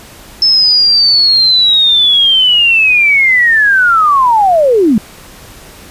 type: linear sweep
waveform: sine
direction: down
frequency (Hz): 5274 to 196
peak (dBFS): -5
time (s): 0.42-4.98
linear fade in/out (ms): 2
effects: pink hiss -35 dBFS RMS until 5.9 s + resampled to 32000 Hz